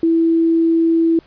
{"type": "tone", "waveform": "sine", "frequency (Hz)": 329.6, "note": "E4", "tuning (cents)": 0, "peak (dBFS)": -11, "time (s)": [0.03, 1.19], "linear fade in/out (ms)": 2, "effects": ["pink hiss -50 dBFS RMS until 1.26 s", "resampled to 11025 Hz"]}